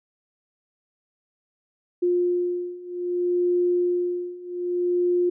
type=beating tone pair; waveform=sine; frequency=354 / 354.63 Hz; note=F4 / F4; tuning=+23 / +27 cents; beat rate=0.63 Hz; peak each=-25 / -23 dBFS; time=2.02-5.3 s; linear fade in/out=10 ms; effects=none